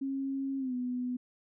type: tone with pitch glide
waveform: sine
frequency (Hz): 271.3 to 248.8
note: C#4 to B3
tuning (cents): -37 to +13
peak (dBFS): -31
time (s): 0.01-1.17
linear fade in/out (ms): 10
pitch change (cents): -150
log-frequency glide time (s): 0.58-0.74
effects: none